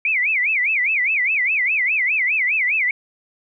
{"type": "tone with vibrato", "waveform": "sine", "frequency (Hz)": 2272, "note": "C#7", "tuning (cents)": 42, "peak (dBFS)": -16, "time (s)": [0.05, 2.91], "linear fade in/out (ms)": 2, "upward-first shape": "sine", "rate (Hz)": 4.9, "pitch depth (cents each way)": 260, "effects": []}